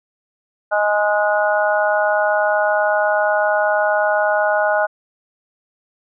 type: harmonic tone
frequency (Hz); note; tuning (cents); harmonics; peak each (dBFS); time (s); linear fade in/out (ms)
208.1; G#3; +4; 3 / 4 / 5 / 6 / 7; -17 / -20 / -28 / -28 / -20; 0.71-4.87; 20
effects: none

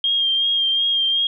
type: tone with vibrato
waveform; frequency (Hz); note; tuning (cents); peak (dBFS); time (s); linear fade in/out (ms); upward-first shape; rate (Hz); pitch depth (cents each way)
sine; 3216; G7; +44; -16; 0.04-1.27; 2; sine; 2.7; 28
effects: none

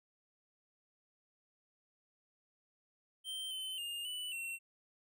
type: tone with pitch steps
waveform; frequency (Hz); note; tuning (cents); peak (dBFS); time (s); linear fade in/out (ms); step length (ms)
square; 3128 / 3059 / 2822 / 2974 / 2717; G7 / G7 / F7 / F#7 / F7; -4 / -43 / +17 / +8 / -48; -40; 3.24-4.59; 50; 270
effects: none

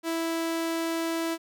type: tone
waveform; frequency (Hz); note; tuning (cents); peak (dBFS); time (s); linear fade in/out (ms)
sawtooth; 329.6; E4; 0; -23; 0.03-1.38; 50
effects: none

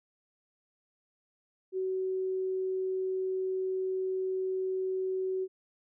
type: tone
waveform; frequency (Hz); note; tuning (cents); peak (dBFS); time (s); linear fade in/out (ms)
sine; 376.1; F#4; +28; -29; 1.72-5.48; 50
effects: none

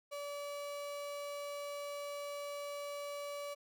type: tone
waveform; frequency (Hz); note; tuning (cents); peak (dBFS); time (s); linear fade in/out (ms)
35% pulse; 575; D5; -37; -39; 0.11-3.55; 20
effects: none

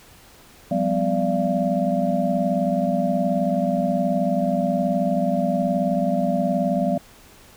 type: tone cluster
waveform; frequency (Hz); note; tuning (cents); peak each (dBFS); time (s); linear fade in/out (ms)
sine; 179.8 / 198.6 / 252.2 / 584 / 683; F#3 / G3 / B3 / D5 / F5; -49 / +23 / +36 / -10 / -39; -25; 0.71-6.98; 5
effects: pink hiss -49 dBFS RMS until 7.56 s

